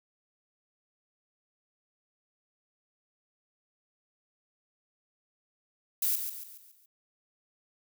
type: noise with echo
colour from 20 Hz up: violet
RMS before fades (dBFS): -28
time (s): 6.02-6.16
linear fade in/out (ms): 5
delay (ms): 140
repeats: 5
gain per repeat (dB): -7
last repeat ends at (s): 6.86
effects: none